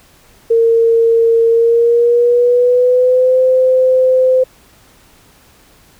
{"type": "tone with pitch glide", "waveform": "sine", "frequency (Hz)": [458.6, 514.8], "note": ["A#4", "C5"], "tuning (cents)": [-28, -28], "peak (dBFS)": -7, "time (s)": [0.5, 4.44], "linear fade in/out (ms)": 10, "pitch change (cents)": 200, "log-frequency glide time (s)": [1.49, 3.4], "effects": ["pink hiss -47 dBFS RMS until 5.99 s"]}